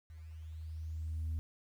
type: tone with level ramp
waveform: sine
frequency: 79.5 Hz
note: D#2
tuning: 38 cents sharp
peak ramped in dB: -48 to -31 dBFS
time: 0.1-1.39 s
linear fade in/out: 0 ms
effects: tanh soft clip ceiling -32 dBFS + 11-bit